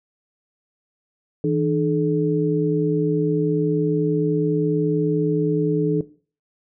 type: tone cluster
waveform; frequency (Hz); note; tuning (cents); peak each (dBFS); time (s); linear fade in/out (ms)
sine; 161.2 / 300.9 / 430.4; E3 / D4 / A4; -38 / +42 / -38; -22; 1.44-6.01; 2
effects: noise-tail reverb RT60 0.4 s tail -17 dB re dry